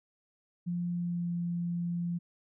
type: tone with pitch glide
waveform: sine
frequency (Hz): 174.61 to 172.7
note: F3 to F3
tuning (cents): 0 to -19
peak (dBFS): -30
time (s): 0.66-2.19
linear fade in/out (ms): 20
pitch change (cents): -19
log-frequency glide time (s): 0.9-1.33
effects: none